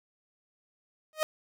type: tone with exponential growth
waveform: sawtooth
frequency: 622.3 Hz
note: D#5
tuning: in tune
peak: -18 dBFS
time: 1.13-1.23 s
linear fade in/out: 0 ms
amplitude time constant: 20 ms
effects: none